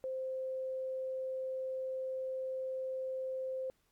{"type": "tone", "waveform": "sine", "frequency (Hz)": 522, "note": "C5", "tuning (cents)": -4, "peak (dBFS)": -35, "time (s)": [0.04, 3.7], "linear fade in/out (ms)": 0, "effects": ["pink hiss -75 dBFS RMS until 3.91 s", "MP3 96 kbps"]}